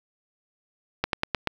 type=slowing click train; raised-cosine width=0.3 ms; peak=-7 dBFS; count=5; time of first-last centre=1.04-1.473 s; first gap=92 ms; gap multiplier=1.11; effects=7-bit